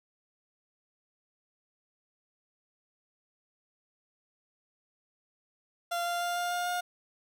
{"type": "tone with pitch steps", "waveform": "30% pulse", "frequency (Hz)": [691, 695.4, 699.8, 704.3, 708.8, 713.3], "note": ["F5", "F5", "F5", "F5", "F5", "F5"], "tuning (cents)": [-19, -8, 3, 14, 25, 36], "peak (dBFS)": -27, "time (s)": [5.91, 6.81], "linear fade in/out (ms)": 10, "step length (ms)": 150, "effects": []}